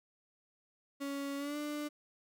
35% pulse tone with pitch glide, 279.5 to 296.1 Hz, C#4 to D4, +14 to +14 cents, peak -35 dBFS, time 1-1.89 s, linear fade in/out 20 ms, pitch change +100 cents, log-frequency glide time 1.37-1.57 s, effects none

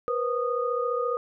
sine tone cluster, 480.4 / 515 / 1234 Hz, B4 / C5 / D#6, -48 / -28 / -15 cents, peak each -27 / -31 / -29 dBFS, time 0.08-1.17 s, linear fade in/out 0 ms, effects none

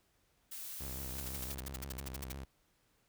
blue noise, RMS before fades -45 dBFS, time 0.51-1.55 s, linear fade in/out 10 ms
sawtooth tone with vibrato, 66.3 Hz, C2, 23 cents sharp, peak -39 dBFS, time 0.8-2.45 s, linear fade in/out 10 ms, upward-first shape sine, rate 5.9 Hz, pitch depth 79 cents each way
white noise bursts, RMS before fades -43 dBFS, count 15, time 1.18-2.323 s, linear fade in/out 5 ms, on 23 ms, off 57 ms
effects pink hiss -74 dBFS RMS until 3.08 s

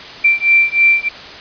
sine beating tone pair, 2349 / 2352.2 Hz, D7 / D7, 0 / +2 cents, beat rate 3.2 Hz, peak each -12 dBFS, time 0.24-1.09 s, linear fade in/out 10 ms, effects white hiss -32 dBFS RMS until 1.4 s + resampled to 11025 Hz

